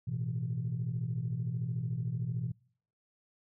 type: chord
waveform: sine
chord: A suspended second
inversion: none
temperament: equal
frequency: 110 / 123.47 / 164.81 Hz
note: A2 / B2 / E3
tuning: 0 / 0 / 0 cents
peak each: -38 / -33 / -37 dBFS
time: 0.07-2.52 s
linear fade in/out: 10 ms
effects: noise-tail reverb RT60 0.6 s tail -26 dB re dry + tanh soft clip ceiling -25 dBFS